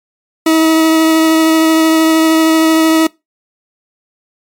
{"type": "tone with vibrato", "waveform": "40% pulse", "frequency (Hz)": 320.6, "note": "E4", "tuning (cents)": -48, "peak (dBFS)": -6, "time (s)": [0.46, 3.07], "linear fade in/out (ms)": 5, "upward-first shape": "triangle", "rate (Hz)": 13, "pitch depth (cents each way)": 12, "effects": ["noise-tail reverb RT60 0.2 s tail -22 dB re dry", "MP3 96 kbps"]}